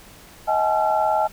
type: tone cluster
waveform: sine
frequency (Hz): 634 / 776 / 855 / 1359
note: D#5 / G5 / A5 / F6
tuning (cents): +32 / -18 / -50 / -48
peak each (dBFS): -22 / -24 / -20 / -29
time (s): 0.47-1.28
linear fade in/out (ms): 20
effects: pink hiss -46 dBFS RMS until 1.32 s